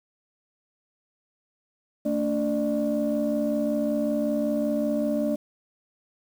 sine tone cluster, 223.4 / 288.7 / 596 Hz, A3 / D4 / D5, +27 / -30 / +25 cents, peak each -26 dBFS, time 2.05-5.36 s, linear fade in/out 10 ms, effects tanh soft clip ceiling -16 dBFS + 8-bit

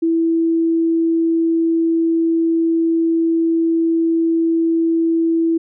sine tone, 329.6 Hz, E4, in tune, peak -13 dBFS, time 0.02-5.58 s, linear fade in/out 10 ms, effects none

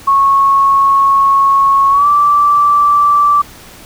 sine tone with pitch glide, 1100 to 1165.4 Hz, C#6 to D6, -14 to -14 cents, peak -6 dBFS, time 0.07-3.42 s, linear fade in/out 10 ms, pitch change +100 cents, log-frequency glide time 1.9-2.07 s, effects pink hiss -36 dBFS RMS until 3.85 s

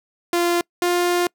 sawtooth tone pair in turn, 346.4 / 352.3 Hz, F4 / F4, -14 / +15 cents, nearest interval unison, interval 29 cents, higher second, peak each -13 dBFS, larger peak neither, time 0.33-0.61 / 0.82-1.27 s, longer second, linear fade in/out 2 ms, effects noise-tail reverb RT60 0.1 s tail -26 dB re dry

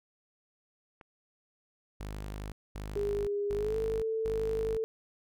click, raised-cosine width 0.5 ms, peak -35 dBFS, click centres 1.012 s
sawtooth tone bursts, 51.3 Hz, G#1, 21 cents flat, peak -34 dBFS, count 4, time 2-4.77 s, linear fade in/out 5 ms, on 520 ms, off 230 ms
sine tone with pitch glide, 407.4 to 444.3 Hz, G#4 to A4, -33 to +17 cents, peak -29 dBFS, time 2.96-4.84 s, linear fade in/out 0 ms, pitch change +150 cents, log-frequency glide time 3.55-3.78 s
effects none

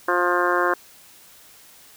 harmonic tone, 176.9 Hz, F3, 23 cents sharp, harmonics 2 / 3 / 4 / 5 / 6 / 7 / 8 / 9 / 10, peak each -24 / -26 / -28 / -34 / -23 / -28 / -27 / -26 / -33 dBFS, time 0.08-0.74 s, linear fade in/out 5 ms, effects white hiss -49 dBFS RMS until 1.96 s

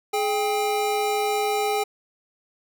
square tone pair together, 421.6 / 795.9 Hz, G#4 / G5, +26 / +26 cents, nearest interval major seventh, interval 1100 cents, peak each -25 dBFS, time 0.13-1.84 s, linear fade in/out 10 ms, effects none

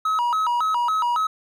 triangle tone with vibrato, 1109 Hz, C#6, in tune, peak -17 dBFS, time 0.05-1.27 s, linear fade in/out 5 ms, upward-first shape square, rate 3.6 Hz, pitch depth 250 cents each way, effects none

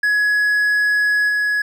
triangle tone with level steps, 1681 Hz, G#6, 20 cents sharp, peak -12 / -14 dBFS, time 0.03-1.62 s, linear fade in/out 5 ms, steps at 1.28 s, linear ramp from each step 20 ms, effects none

